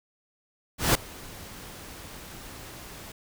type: noise with ADSR envelope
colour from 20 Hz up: pink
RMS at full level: -19 dBFS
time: 0.78-3.12 s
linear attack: 170 ms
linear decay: 4 ms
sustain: -24 dB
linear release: 4 ms
effects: none